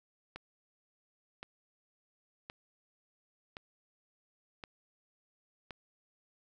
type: click train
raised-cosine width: 0.3 ms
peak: -27 dBFS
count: 6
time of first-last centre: 0.36-5.708 s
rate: 0.935 Hz
effects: none